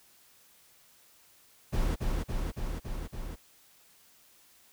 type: noise with echo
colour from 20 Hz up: brown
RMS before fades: -28 dBFS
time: 1.72-1.96 s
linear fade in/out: 20 ms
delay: 280 ms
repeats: 5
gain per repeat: -2 dB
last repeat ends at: 3.36 s
effects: white hiss -61 dBFS RMS until 4.72 s